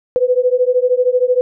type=beating tone pair; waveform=sine; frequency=493.9 / 506.9 Hz; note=B4 / B4; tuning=0 / +45 cents; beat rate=13 Hz; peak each=-14 dBFS; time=0.16-1.41 s; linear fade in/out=0 ms; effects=none